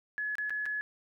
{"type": "tone with dropouts", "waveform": "sine", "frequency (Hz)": 1700, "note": "G#6", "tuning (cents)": 40, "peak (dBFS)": -31, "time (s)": [0.18, 0.81], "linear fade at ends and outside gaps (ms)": 0, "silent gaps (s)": [[0.354, 0.383], [0.496, 0.505], [0.656, 0.662]], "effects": []}